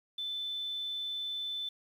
sine tone, 3520 Hz, A7, in tune, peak -34 dBFS, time 0.18-1.69 s, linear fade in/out 5 ms, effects 10-bit

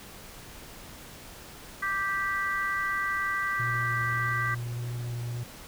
harmonic tone, 392 Hz, G4, in tune, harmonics 3 / 4 / 5, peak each -31 / -31 / -31 dBFS, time 1.82-4.55 s, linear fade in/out 10 ms
triangle tone with vibrato, 120 Hz, B2, 49 cents flat, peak -29 dBFS, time 3.59-5.44 s, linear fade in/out 10 ms, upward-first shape sine, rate 1.7 Hz, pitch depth 10 cents each way
effects pink hiss -46 dBFS RMS until 5.67 s

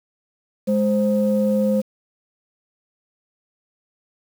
sine tone pair together, 208.5 / 523.3 Hz, G#3 / C5, +7 / 0 cents, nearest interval octave + major third, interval 1593 cents, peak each -17 / -19 dBFS, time 0.67-1.82 s, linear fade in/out 20 ms, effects tanh soft clip ceiling -9 dBFS + 7-bit

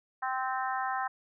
harmonic tone, 260 Hz, C4, 11 cents flat, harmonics 3 / 4 / 5 / 6 / 7, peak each -33 / -35 / -37 / -39 / -40 dBFS, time 0.22-1.08 s, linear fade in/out 10 ms, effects none

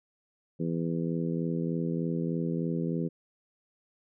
harmonic tone, 83.3 Hz, E2, 19 cents sharp, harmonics 2 / 3 / 4 / 5 / 6, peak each -30 / -34 / -36 / -38 / -40 dBFS, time 0.59-3.09 s, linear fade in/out 20 ms, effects none

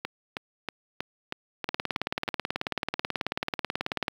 two click trains, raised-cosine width 0.3 ms, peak -11 / -14 dBFS, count 45 / 8, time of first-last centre 1.69-4.081 / 0.05-2.279 s, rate 18.4 / 3.14 Hz, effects high-pass 100 Hz 12 dB/octave + 7-bit

